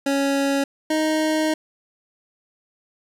25% pulse tone pair in turn, 277.2 / 311.9 Hz, C#4 / D#4, 0 / +4 cents, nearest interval major second, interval 204 cents, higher second, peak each -15 dBFS, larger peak neither, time 0.06-0.64 / 0.9-1.54 s, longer second, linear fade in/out 5 ms, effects low-pass 11000 Hz 12 dB/octave + 9-bit

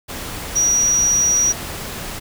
sine tone in noise, 5780 Hz, F#8, 41 cents flat, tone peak -13 dBFS, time 0.55-1.53 s, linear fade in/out 20 ms, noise pink, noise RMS -29 dBFS, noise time 0.08-2.2 s, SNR +13 dB, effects none

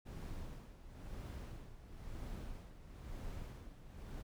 brown noise with tremolo, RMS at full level -45 dBFS, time 0.05-4.23 s, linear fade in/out 20 ms, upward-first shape sine, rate 1 Hz, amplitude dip 70%, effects none

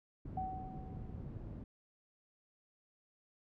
white low-pass noise, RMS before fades -46 dBFS, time 0.25-1.64 s, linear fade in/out 5 ms, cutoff 170 Hz, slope 12 dB/octave
sine tone with exponential decay, 753 Hz, F#5, 30 cents sharp, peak -35 dBFS, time 0.37-1.29 s, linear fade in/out 5 ms, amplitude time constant 200 ms
effects none

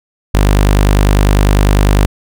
sawtooth tone, 50 Hz, G1, 35 cents sharp, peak -3 dBFS, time 0.34-2.06 s, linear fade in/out 5 ms, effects none

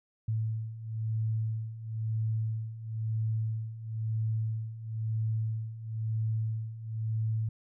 sine beating tone pair, 110 / 111 Hz, A2 / A2, 0 / +16 cents, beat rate 1 Hz, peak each -35 / -31 dBFS, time 0.28-7.49 s, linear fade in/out 5 ms, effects none

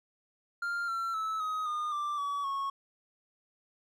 triangle tone with pitch steps, 1396.9 / 1350.1 / 1304.9 / 1261.1 / 1218.9 / 1178 / 1138.6 / 1100.4 Hz, F6 / E6 / E6 / D#6 / D#6 / D6 / C#6 / C#6, 0 / +41 / -18 / +23 / -36 / +5 / +46 / -13 cents, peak -29 dBFS, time 0.62-2.7 s, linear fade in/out 5 ms, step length 260 ms, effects none

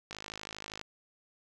click train, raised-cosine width 0.2 ms, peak -23 dBFS, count 38, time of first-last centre 0.11-0.813 s, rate 52.6 Hz, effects none

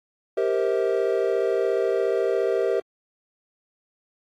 triangle chord, C dominant seventh, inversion second, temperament equal with one note detuned, 392 / 466.2 / 523.3 / 644.9 Hz, G4 / Bb4 / C5 / E5, 0 / 0 / 0 / -38 cents, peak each -22 / -23 / -26 / -26 dBFS, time 0.37-2.8 s, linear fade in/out 5 ms, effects AAC 48 kbps

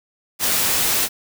white noise, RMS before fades -19 dBFS, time 0.39-1.09 s, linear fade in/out 50 ms, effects none

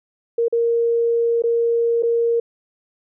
sine tone with dropouts, 466.2 Hz, A#4, in tune, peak -15 dBFS, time 0.38-2.4 s, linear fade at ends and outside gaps 5 ms, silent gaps 0.483-0.525 / 1.422-1.437 / 2.025-2.032 s, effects none

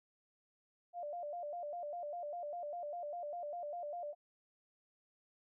sine tone with vibrato, 642 Hz, E5, 46 cents flat, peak -40 dBFS, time 0.93-4.15 s, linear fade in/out 50 ms, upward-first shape square, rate 5 Hz, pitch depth 150 cents each way, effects none

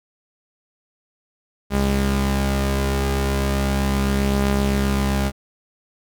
sawtooth tone pair together, 67.72 / 202.8 Hz, C#2 / G#3, -40 / -41 cents, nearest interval octave + perfect fifth, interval 1899 cents, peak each -16 / -18 dBFS, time 1.7-5.32 s, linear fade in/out 50 ms, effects none

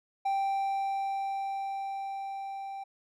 triangle tone with level ramp, 784 Hz, G5, in tune, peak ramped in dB -24 to -35 dBFS, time 0.25-2.84 s, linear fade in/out 10 ms, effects none

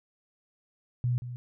sine tone with echo, 122.7 Hz, B2, 11 cents flat, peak -24 dBFS, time 1.04-1.18 s, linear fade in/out 0 ms, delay 180 ms, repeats 1, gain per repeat -11 dB, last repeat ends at 1.36 s, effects none

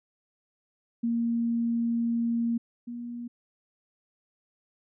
sine tone pair in turn, 233.1 / 238.7 Hz, A#3 / A#3, 0 / +41 cents, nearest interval unison, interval 41 cents, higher second, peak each -24 / -34 dBFS, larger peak first, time 1.03-2.58 / 2.87-3.28 s, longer first, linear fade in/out 10 ms, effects none

